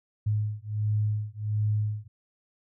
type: beating tone pair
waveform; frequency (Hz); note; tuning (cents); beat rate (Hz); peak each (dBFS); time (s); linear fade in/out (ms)
sine; 105.3 / 106.7; G#2 / G#2; +24 / +47; 1.4; -28; 0.26-2.08; 10
effects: none